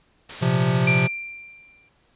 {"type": "noise", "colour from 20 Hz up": "white", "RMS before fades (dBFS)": -34, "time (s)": [0.29, 1.04], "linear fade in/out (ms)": 5}
{"type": "chord", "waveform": "square", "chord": "Bb suspended second", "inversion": "none", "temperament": "equal", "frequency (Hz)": [116.54, 130.81, 174.61], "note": ["Bb2", "C3", "F3"], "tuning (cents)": [0, 0, 0], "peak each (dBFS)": [-27, -21, -23], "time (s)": [0.41, 1.08], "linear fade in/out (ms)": 20}
{"type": "tone with exponential decay", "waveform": "sine", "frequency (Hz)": 2367, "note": "D7", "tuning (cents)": 13, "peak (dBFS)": -17, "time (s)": [0.87, 1.89], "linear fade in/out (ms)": 5, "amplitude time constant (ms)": 220}
{"effects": ["pink hiss -62 dBFS RMS until 2.15 s", "resampled to 8000 Hz"]}